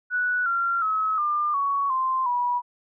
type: tone with pitch steps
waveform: sine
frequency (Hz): 1476 / 1377.2 / 1284.9 / 1198.9 / 1118.6 / 1043.7 / 973.8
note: F#6 / F6 / E6 / D6 / C#6 / C6 / B5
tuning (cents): -5 / -25 / -45 / +35 / +15 / -5 / -25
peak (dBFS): -21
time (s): 0.1-2.62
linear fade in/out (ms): 50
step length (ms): 360
effects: none